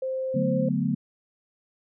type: tone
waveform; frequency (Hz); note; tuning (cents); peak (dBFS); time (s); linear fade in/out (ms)
sine; 523.3; C5; 0; -26; 0.02-0.69; 5
type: chord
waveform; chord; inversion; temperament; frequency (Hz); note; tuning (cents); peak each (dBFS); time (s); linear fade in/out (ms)
sine; B minor seventh; first; equal; 146.83 / 185 / 220 / 246.9; D3 / F#3 / A3 / B3; 0 / 0 / 0 / 0; -28; 0.34-0.95; 10
effects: none